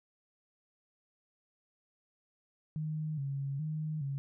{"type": "tone with vibrato", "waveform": "sine", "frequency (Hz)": 146.4, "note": "D3", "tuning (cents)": -5, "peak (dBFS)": -33, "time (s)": [2.76, 4.18], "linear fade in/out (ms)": 0, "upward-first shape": "square", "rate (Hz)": 1.2, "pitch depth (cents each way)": 97, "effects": []}